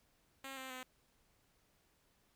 5% pulse tone with pitch steps, 269.3 / 262.5 / 256 Hz, C#4 / C4 / C4, -50 / +6 / -38 cents, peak -34 dBFS, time 0.44-0.83 s, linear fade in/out 2 ms, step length 130 ms, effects pink hiss -74 dBFS RMS until 2.35 s

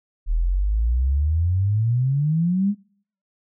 sine exponential sweep, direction up, 38.06 to 210 Hz, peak -17 dBFS, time 0.26-2.75 s, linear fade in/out 50 ms, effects noise-tail reverb RT60 0.6 s tail -25 dB re dry

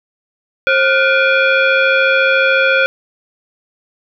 sine tone with frequency modulation, 440 Hz, A4, in tune, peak -9 dBFS, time 0.67-2.86 s, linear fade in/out 0 ms, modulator 974 Hz, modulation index 2.3, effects none

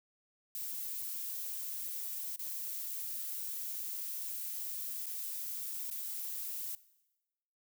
violet noise with dropouts, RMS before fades -40 dBFS, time 0.55-6.75 s, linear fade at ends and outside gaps 1 ms, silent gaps 2.361-2.393 / 5.059-5.066 / 5.902-5.912 s, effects noise-tail reverb RT60 1.0 s tail -19 dB re dry

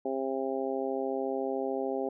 harmonic tone, 133.6 Hz, C3, 36 cents sharp, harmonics 2 / 3 / 4 / 5 / 6, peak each -36 / -33 / -35 / -38 / -39 dBFS, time 0.05-2.09 s, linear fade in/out 5 ms, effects none

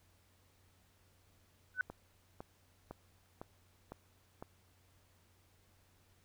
sine tone with exponential growth, 1500 Hz, F#6, 23 cents sharp, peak -26 dBFS, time 1.74-1.81 s, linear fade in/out 1 ms, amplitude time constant 15 ms
click train, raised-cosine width 1 ms, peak -31 dBFS, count 6, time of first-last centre 1.9-4.425 s, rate 1.98 Hz
effects added 91 Hz sine -70 dBFS peak until 6.24 s + pink hiss -71 dBFS RMS until 6.24 s

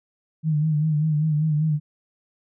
sine tone with vibrato, 153.5 Hz, D#3, 23 cents flat, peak -18 dBFS, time 0.43-1.8 s, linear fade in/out 50 ms, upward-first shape sine, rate 5.1 Hz, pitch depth 58 cents each way, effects none

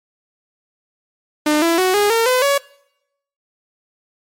sawtooth tone with pitch steps, 301.4 / 334.4 / 371.1 / 411.7 / 456.8 / 506.9 / 562.4 Hz, D4 / E4 / F#4 / G#4 / A#4 / B4 / C#5, +45 / +25 / +5 / -15 / -35 / +45 / +25 cents, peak -9 dBFS, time 1.46-2.58 s, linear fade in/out 5 ms, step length 160 ms, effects noise-tail reverb RT60 0.8 s tail -23 dB re dry + MP3 64 kbps

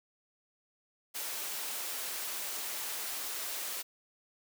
white high-pass noise, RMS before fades -38 dBFS, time 1.14-3.83 s, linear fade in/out 20 ms, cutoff 380 Hz, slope 12 dB/octave, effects none

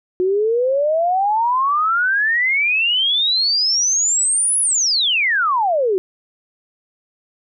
sine exponential two-way sweep, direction up then down, 359.6 to 10570 to 359.6 Hz, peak -14 dBFS, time 0.2-5.98 s, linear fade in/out 0 ms, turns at 4.6 s, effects none

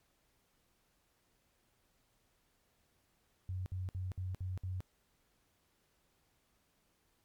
sine tone bursts, 92.5 Hz, F#2, in tune, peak -36 dBFS, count 6, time 3.49-4.805 s, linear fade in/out 0 ms, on 170 ms, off 59 ms, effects pink hiss -75 dBFS RMS until 7.24 s + MP3 96 kbps

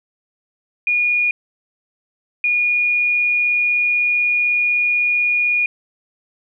sine tone bursts at uneven times, 2441 Hz, D#7, 34 cents flat, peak -14 dBFS, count 2, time 0.87-1.31 / 2.44-5.66 s, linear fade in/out 2 ms, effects none

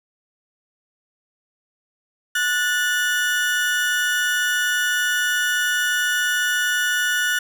35% pulse tone pair together, 1466.5 / 1763 Hz, F#6 / A6, -16 / +3 cents, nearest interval minor third, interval 319 cents, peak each -18 / -23 dBFS, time 2.35-7.39 s, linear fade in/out 5 ms, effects none

